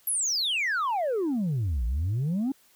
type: exponential two-way sweep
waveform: sine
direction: down then up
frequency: 11840 to 54.6 to 284.1 Hz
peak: -22 dBFS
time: 0.07-2.52 s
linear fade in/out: 5 ms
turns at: 1.85 s
effects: tanh soft clip ceiling -23 dBFS + white hiss -61 dBFS RMS until 2.75 s